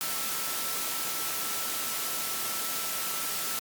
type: tone in noise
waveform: sine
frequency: 1328 Hz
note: E6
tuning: 12 cents sharp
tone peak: -42 dBFS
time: 0.01-3.59 s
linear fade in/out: 0 ms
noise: white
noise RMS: -32 dBFS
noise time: 0.01-3.59 s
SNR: -13 dB
effects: high-pass 150 Hz 12 dB/octave + Opus 48 kbps